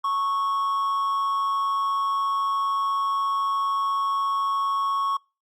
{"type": "tone with amplitude modulation", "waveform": "triangle", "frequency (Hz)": 1104, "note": "C#6", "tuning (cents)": -7, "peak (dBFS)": -18, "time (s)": [0.04, 5.17], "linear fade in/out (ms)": 5, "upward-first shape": "sine", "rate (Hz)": 197, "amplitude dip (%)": 45, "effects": ["noise-tail reverb RT60 0.3 s tail -26 dB re dry", "Opus 48 kbps"]}